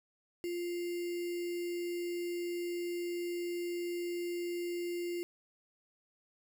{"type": "tone with sample-and-hold", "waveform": "sine", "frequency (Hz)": 348.5, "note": "F4", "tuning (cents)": -4, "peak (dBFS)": -34, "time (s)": [0.44, 5.23], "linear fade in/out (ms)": 0, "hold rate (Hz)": 2450, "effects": []}